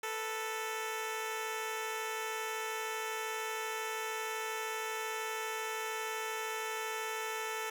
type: tone pair together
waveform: 10% pulse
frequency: 441.1 / 493.9 Hz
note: A4 / B4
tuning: +4 / 0 cents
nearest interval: major second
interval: 196 cents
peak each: -28 / -37 dBFS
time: 0.03-7.7 s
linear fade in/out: 5 ms
effects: none